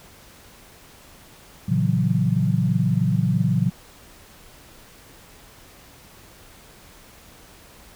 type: chord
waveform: sine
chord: F# dominant seventh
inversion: first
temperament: just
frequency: 115.62 / 138.75 / 166.5 / 185 Hz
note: A#2 / C#3 / E3 / F#3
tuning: -14 / +2 / +18 / 0 cents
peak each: -23 dBFS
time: 1.68-3.7 s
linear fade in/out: 10 ms
effects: pink hiss -48 dBFS RMS until 7.95 s